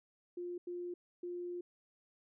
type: tone bursts at uneven times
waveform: sine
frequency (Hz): 352.6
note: F4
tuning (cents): +17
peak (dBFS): -39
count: 3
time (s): 0.37-0.58 / 0.67-0.94 / 1.23-1.61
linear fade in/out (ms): 5
effects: none